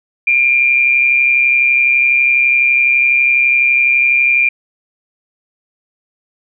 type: tone with amplitude modulation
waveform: sine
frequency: 2393 Hz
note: D7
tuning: 32 cents sharp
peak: -6 dBFS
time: 0.27-4.49 s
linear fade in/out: 5 ms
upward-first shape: sine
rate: 132 Hz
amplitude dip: 55%
effects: none